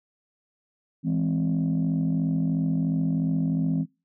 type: chord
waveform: sine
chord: E augmented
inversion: none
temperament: equal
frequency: 164.81 / 207.7 / 261.6 Hz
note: E3 / G#3 / B#3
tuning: 0 / 0 / 0 cents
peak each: -23 / -29 / -25 dBFS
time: 1.03-3.86 s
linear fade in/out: 50 ms
effects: noise-tail reverb RT60 0.3 s tail -24 dB re dry + tanh soft clip ceiling -17 dBFS